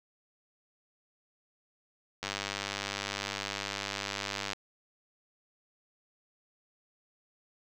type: click train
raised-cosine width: 0.2 ms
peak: -16 dBFS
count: 231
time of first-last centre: 2.23-4.532 s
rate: 99.9 Hz
effects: none